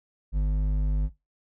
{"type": "tone with hard clipping", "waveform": "triangle", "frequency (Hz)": 50.7, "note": "G#1", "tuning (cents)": -41, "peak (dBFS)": -23, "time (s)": [0.32, 1.1], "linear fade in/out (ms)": 50, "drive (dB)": 11, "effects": ["noise-tail reverb RT60 0.2 s tail -17 dB re dry"]}